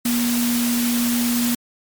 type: tone in noise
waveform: sine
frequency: 239.5 Hz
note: A#3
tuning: 47 cents sharp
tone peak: -18 dBFS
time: 0.05-1.55 s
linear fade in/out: 5 ms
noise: white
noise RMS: -25 dBFS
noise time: 0.05-1.55 s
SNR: +4 dB
effects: MP3 96 kbps